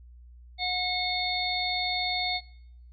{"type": "harmonic tone", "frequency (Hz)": 726, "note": "F#5", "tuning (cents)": -33, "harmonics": [1, 3, 5, 6], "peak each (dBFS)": [-32, -32, -32, -32], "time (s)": [0.58, 2.41], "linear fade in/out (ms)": 50, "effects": ["noise-tail reverb RT60 0.8 s tail -23 dB re dry", "added 60 Hz sine -47 dBFS peak until 2.92 s"]}